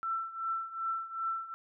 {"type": "tone with tremolo", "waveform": "sine", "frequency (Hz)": 1338, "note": "E6", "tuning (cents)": 25, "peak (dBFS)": -29, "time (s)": [0.03, 1.54], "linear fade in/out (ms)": 0, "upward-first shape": "triangle", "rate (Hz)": 2.6, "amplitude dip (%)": 85, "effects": []}